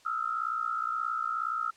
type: tone cluster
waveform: sine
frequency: 1258 / 1320 / 1377 Hz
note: D#6 / E6 / F6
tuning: +19 / +2 / -25 cents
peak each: -34 / -32 / -35 dBFS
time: 0.05-1.71 s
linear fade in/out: 10 ms
effects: white hiss -60 dBFS RMS until 1.76 s + low-pass 7000 Hz 12 dB/octave